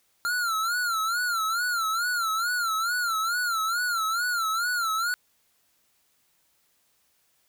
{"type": "tone with vibrato", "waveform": "square", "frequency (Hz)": 1380, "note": "F6", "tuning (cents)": -21, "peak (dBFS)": -25, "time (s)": [0.25, 5.14], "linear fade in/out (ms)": 0, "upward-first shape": "sine", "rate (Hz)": 2.3, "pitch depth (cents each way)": 120, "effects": ["white hiss -68 dBFS RMS until 7.48 s"]}